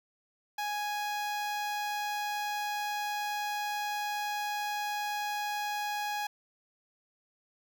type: tone with notch filter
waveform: sawtooth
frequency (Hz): 830.6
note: G#5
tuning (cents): 0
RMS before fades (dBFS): -34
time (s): 0.58-6.27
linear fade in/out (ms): 5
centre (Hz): 9200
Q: 1.6
effects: none